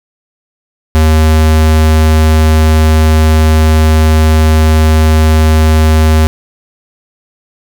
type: tone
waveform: square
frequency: 78.5 Hz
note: D#2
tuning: 16 cents sharp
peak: -5 dBFS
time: 0.95-6.27 s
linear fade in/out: 0 ms
effects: none